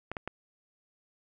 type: clicks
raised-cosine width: 0.5 ms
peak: -20 dBFS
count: 3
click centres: 0.116 / 0.168 / 0.276 s
effects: none